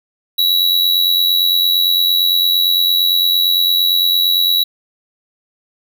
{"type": "tone with amplitude modulation", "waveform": "square", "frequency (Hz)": 3900, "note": "B7", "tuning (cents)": -23, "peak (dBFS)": -9, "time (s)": [0.38, 4.64], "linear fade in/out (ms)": 10, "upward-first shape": "sine", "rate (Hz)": 88.8, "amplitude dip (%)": 60, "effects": []}